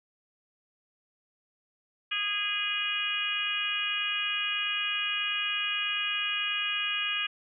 harmonic tone, 411.6 Hz, G#4, 16 cents flat, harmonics 3 / 4 / 5 / 6 / 7 / 8, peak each -39 / -36 / -41 / -32 / -31 / -40 dBFS, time 2.11-7.27 s, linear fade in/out 10 ms, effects none

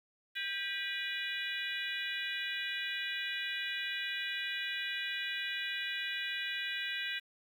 harmonic tone with a mistuned harmonic, 488.2 Hz, B4, 20 cents flat, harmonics 3 / 4 / 5 / 6 / 7 / 8, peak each -40 / -41 / -42 / -43 / -43 / -44 dBFS, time 0.35-7.2 s, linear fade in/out 20 ms, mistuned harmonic 3, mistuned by +140 cents, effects 10-bit

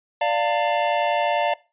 square chord, D minor, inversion none, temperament equal with one note detuned, 587.3 / 698.5 / 902.7 Hz, D5 / F5 / A5, 0 / 0 / +44 cents, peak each -24 dBFS, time 0.21-1.54 s, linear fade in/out 5 ms, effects noise-tail reverb RT60 0.3 s tail -21 dB re dry + resampled to 8000 Hz

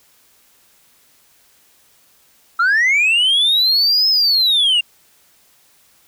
sine linear two-way sweep, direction up then down, 1318.5 to 5200 to 2753 Hz, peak -9 dBFS, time 2.59-4.81 s, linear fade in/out 10 ms, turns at 4.09 s, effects tanh soft clip ceiling -10 dBFS + white hiss -54 dBFS RMS until 6.07 s

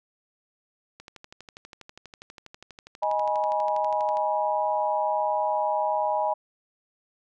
click train, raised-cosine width 0.2 ms, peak -26 dBFS, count 40, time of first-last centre 1-4.171 s, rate 12.3 Hz
sine chord, G# minor, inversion second, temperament equal with one note detuned, 622.3 / 830.6 / 970.8 Hz, D#5 / G#5 / B5, 0 / 0 / -30 cents, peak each -27 / -26 / -28 dBFS, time 3.02-6.34 s, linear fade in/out 10 ms
effects none

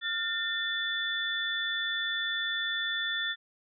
sine tone cluster, 1405 / 1800 / 3480 Hz, F6 / A6 / A7, +10 / +39 / -20 cents, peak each -38 / -32 / -32 dBFS, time 0.01-3.36 s, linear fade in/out 50 ms, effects none

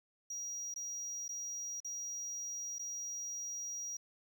triangle tone with dropouts, 5740 Hz, F8, 47 cents sharp, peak -38 dBFS, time 0.3-3.97 s, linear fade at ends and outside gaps 5 ms, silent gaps 0.741-0.76 / 1.281-1.29 / 1.803-1.846 / 2.785-2.793 s, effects 11-bit

